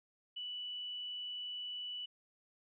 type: tone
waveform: sine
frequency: 2963 Hz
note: F#7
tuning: 2 cents sharp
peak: -40 dBFS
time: 0.36-2.06 s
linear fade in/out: 10 ms
effects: none